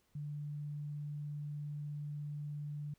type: tone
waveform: sine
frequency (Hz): 147.2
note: D3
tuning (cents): +4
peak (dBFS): -39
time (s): 0.15-2.94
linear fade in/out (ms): 5
effects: pink hiss -75 dBFS RMS until 2.98 s